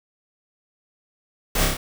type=noise with echo; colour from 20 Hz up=pink; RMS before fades=-22 dBFS; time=1.55-1.65 s; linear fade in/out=5 ms; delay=30 ms; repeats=4; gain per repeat=-2 dB; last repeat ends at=1.77 s; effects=none